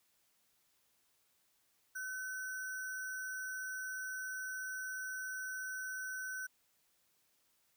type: tone with sample-and-hold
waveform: sine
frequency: 1517 Hz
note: F#6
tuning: 43 cents sharp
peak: -39 dBFS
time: 1.95-6.47 s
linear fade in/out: 10 ms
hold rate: 7350 Hz
effects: white hiss -75 dBFS RMS until 7.76 s